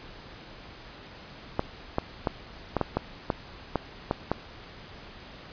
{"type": "clicks", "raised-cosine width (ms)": 1, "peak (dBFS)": -10, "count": 10, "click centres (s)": [1.594, 1.984, 2.272, 2.767, 2.813, 2.97, 3.302, 3.757, 4.111, 4.316], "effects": ["pink hiss -46 dBFS RMS until 5.52 s", "resampled to 11025 Hz"]}